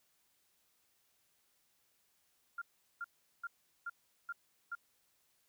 sine tone bursts, 1396.9 Hz, F6, in tune, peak -38 dBFS, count 6, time 2.58-4.752 s, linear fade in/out 5 ms, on 37 ms, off 390 ms, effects white hiss -75 dBFS RMS until 5.48 s

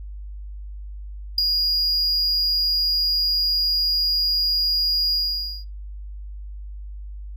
triangle tone with ADSR envelope, 4867 Hz, D#8, 39 cents flat, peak -11 dBFS, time 1.38-5.65 s, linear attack 4 ms, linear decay 6 ms, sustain -6 dB, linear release 520 ms, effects noise-tail reverb RT60 0.2 s tail -24 dB re dry + added 50 Hz sine -32 dBFS peak until 7.36 s

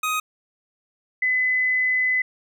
25% pulse / sine tone pair in turn, 1253 / 2015 Hz, D#6 / B6, +12 / +34 cents, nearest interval minor sixth, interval 822 cents, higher second, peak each -18 dBFS, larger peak neither, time 0.03-0.2 / 1.22-2.22 s, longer second, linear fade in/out 5 ms, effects none

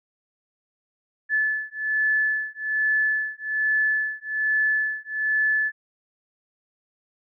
sine beating tone pair, 1732 / 1733.2 Hz, A6 / A6, -28 / -27 cents, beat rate 1.2 Hz, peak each -24 dBFS, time 1.29-5.72 s, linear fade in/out 50 ms, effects none

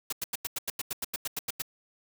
white noise bursts, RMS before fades -32 dBFS, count 14, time 0.1-1.621 s, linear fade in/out 5 ms, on 26 ms, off 89 ms, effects none

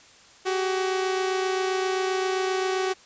sawtooth tone pair together, 376.1 / 403.7 Hz, F#4 / G#4, +28 / -49 cents, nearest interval minor second, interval 123 cents, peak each -20 / -29 dBFS, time 0.45-2.94 s, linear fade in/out 20 ms, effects white hiss -52 dBFS RMS until 3.05 s + resampled to 16000 Hz

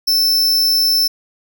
45% pulse tone, 5310 Hz, E8, 12 cents sharp, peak -12 dBFS, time 0.07-1.08 s, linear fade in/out 10 ms, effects none

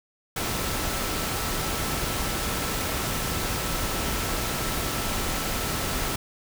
sine tone in noise, 1323 Hz, E6, 6 cents sharp, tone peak -39 dBFS, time 0.36-6.16 s, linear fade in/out 5 ms, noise pink, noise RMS -28 dBFS, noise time 0.36-6.16 s, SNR -14 dB, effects none

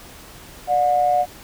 sine tone pair together, 591.7 / 724 Hz, D5 / F#5, +13 / -38 cents, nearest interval minor third, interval 349 cents, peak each -21 / -15 dBFS, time 0.67-1.26 s, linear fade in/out 50 ms, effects tanh soft clip ceiling -7 dBFS + pink hiss -42 dBFS RMS until 1.43 s

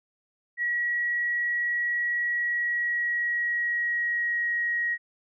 sine tone with pitch glide, 1918 to 1893.8 Hz, A#6 to A#6, +49 to +27 cents, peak -24 dBFS, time 0.57-4.98 s, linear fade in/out 50 ms, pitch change -22 cents, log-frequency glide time 2.28-4.51 s, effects none

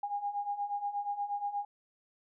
sine beating tone pair, 809 / 817.4 Hz, G#5 / G#5, -46 / -28 cents, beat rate 8.4 Hz, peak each -38 / -34 dBFS, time 0.03-1.65 s, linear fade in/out 5 ms, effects none

